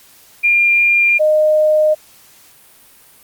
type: tone pair in turn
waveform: sine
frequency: 2399 / 614.8 Hz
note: D7 / D#5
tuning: +36 / -21 cents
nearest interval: 2 octaves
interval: 2357 cents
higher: first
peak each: -9 dBFS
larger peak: neither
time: 0.43-1.19 / 1.19-1.95 s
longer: neither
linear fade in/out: 20 ms
effects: white hiss -46 dBFS RMS until 3.23 s + Opus 48 kbps